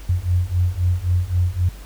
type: beating tone pair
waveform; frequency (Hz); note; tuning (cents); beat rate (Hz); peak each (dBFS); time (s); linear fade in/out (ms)
sine; 87.31 / 91.11; F2 / F#2; 0 / -26; 3.8; -20 / -19; 0.09-1.69; 5
effects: added 49 Hz sine -35 dBFS peak until 1.85 s + pink hiss -45 dBFS RMS until 1.85 s